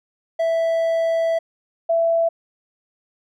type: tone pair in turn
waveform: triangle / sine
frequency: 659.3 / 665.8 Hz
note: E5 / E5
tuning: 0 / +17 cents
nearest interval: unison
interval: 17 cents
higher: second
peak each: -15 dBFS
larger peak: neither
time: 0.39-1.39 / 1.89-2.29 s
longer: first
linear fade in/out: 10 ms
effects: none